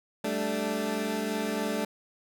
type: chord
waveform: 20% pulse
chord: G suspended second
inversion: none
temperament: equal with one note detuned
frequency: 196 / 219.2 / 293.7 Hz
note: G3 / A3 / D4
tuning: 0 / -6 / 0 cents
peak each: -30 / -26 / -29 dBFS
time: 0.24-1.85 s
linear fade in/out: 5 ms
effects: none